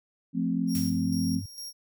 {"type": "chord", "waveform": "sine", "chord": "F major", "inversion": "none", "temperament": "equal", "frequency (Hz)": [174.61, 220, 261.6], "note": ["F3", "A3", "C4"], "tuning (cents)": [0, 0, 0], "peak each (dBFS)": [-29, -30, -28], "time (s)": [0.33, 1.42], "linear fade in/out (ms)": 50}
{"type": "tone with tremolo", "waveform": "sawtooth", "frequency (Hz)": 5588, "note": "F8", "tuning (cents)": 0, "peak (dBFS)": -34, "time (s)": [0.67, 1.73], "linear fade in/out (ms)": 50, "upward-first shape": "square", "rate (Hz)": 2.2, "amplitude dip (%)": 60}
{"type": "tone with vibrato", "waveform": "sine", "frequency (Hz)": 98, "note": "G2", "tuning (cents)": 0, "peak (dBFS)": -34, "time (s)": [0.75, 1.46], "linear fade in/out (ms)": 5, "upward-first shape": "sine", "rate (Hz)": 3.5, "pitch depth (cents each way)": 28}
{"type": "noise with exponential decay", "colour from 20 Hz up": "blue", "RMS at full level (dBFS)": -34, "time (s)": [0.75, 1.14], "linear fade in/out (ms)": 0, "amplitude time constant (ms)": 83}
{"effects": []}